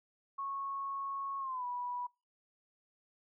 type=tone with pitch glide; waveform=sine; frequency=1100 to 980 Hz; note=C#6 to B5; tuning=-14 to -14 cents; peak=-36 dBFS; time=0.38-2.07 s; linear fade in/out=10 ms; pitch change=-200 cents; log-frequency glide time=1.39-1.65 s; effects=noise-tail reverb RT60 0.3 s tail -26 dB re dry